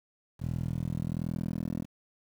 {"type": "tone with band-pass filter sweep", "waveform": "10% pulse", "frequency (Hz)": 41.2, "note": "E1", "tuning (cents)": 0, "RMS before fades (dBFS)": -33, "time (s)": [0.39, 1.86], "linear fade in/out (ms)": 50, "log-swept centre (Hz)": [120, 230], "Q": 1.6, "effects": ["9-bit"]}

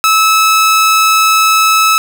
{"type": "tone", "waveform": "sawtooth", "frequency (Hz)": 1300, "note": "E6", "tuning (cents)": -24, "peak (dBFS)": -3, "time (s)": [0.04, 1.98], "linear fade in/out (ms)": 0, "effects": ["7-bit"]}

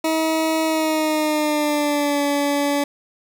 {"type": "tone with pitch glide", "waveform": "20% pulse", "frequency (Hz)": [319.4, 286.2], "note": ["D#4", "D4"], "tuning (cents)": [45, -45], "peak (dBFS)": -13, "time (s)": [0.04, 2.84], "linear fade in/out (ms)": 5, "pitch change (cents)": -190, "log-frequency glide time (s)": [0.65, 2.22], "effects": []}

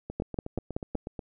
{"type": "two click trains", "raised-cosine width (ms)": 2, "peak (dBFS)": [-22, -16], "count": [10, 5], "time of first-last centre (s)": [[0.1, 1.192], [0.2, 0.953]], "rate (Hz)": [8.24, 5.31], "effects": []}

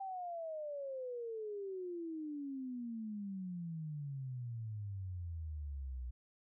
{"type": "exponential sweep", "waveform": "sine", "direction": "down", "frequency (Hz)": [787, 60.1], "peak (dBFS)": -40, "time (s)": [0, 6.11], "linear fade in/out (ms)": 10, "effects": []}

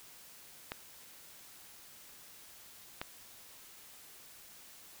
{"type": "clicks", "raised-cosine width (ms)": 0.3, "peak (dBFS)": -21, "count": 2, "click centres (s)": [0.719, 3.015], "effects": ["white hiss -55 dBFS RMS until 5 s"]}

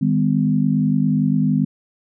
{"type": "tone cluster", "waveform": "sine", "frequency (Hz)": [155.5, 202.7, 253], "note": ["D#3", "G#3", "B3"], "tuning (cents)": [-1, -42, 42], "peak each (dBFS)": -19, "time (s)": [0.01, 1.65], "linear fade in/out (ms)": 10, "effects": []}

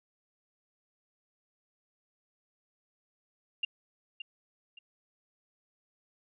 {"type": "tone with echo", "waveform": "sine", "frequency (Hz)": 2797, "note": "F7", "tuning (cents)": 2, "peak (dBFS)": -27, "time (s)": [3.63, 3.65], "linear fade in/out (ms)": 5, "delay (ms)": 570, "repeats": 2, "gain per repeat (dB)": -10, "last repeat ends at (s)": 4.79, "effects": []}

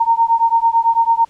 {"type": "beating tone pair", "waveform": "sine", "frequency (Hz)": [915, 924], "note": ["A#5", "A#5"], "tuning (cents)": [-32, -16], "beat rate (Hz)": 9, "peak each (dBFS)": -14, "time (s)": [0, 1.25], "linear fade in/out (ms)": 10, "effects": ["pink hiss -52 dBFS RMS until 1.29 s", "low-pass 8000 Hz 12 dB/octave"]}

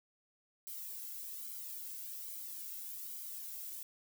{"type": "noise with flanger", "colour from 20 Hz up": "violet", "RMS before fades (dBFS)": -45, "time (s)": [0.67, 3.83], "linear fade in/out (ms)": 0, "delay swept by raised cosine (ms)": [1.1, 1.7], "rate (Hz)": 1.2, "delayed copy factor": -0.6, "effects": []}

